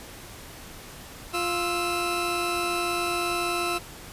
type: tone pair together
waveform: 20% pulse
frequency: 349.2 / 1318.5 Hz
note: F4 / E6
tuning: 0 / 0 cents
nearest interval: octave + major seventh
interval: 2300 cents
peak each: -23 dBFS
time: 1.33-3.79 s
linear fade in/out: 20 ms
effects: pink hiss -43 dBFS RMS until 4.12 s + resampled to 32000 Hz